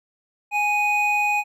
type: tone pair together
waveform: triangle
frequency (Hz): 830 / 2489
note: G#5 / D#7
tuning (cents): -1 / 0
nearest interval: octave + perfect fifth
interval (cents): 1901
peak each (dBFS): -20 / -19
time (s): 0.51-1.44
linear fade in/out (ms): 50
effects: none